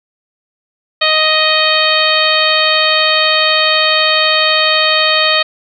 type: harmonic tone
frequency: 624 Hz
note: D#5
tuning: 5 cents sharp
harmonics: 1 / 2 / 3 / 4 / 5 / 6 / 7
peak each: -17 / -17 / -17 / -17 / -17 / -17 / -17 dBFS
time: 1.01-5.43 s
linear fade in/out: 10 ms
effects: none